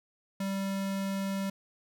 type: tone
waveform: square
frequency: 195.1 Hz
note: G3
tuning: 8 cents flat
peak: -31 dBFS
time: 0.4-1.5 s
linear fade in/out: 5 ms
effects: none